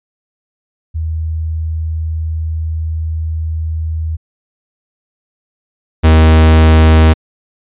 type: tone pair in turn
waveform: sine / 45% pulse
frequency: 79.9 / 79.3 Hz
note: D#2 / D#2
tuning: +47 / +33 cents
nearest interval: unison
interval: 14 cents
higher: first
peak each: -15 / -4 dBFS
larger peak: second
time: 0.94-4.17 / 6.03-7.14 s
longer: first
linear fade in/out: 20 ms
effects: resampled to 8000 Hz